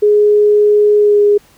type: tone with pitch glide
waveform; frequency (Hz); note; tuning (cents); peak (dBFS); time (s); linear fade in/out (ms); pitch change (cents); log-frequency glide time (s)
sine; 417.2 to 411.9; G#4 to G#4; +8 to -14; -6; 0.02-1.38; 10; -22; 0.98-1.2
effects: pink hiss -48 dBFS RMS until 1.57 s